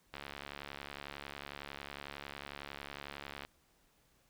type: click train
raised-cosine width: 0.3 ms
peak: -27 dBFS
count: 236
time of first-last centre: 0.14-3.45 s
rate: 71 Hz
effects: pink hiss -71 dBFS RMS until 4.29 s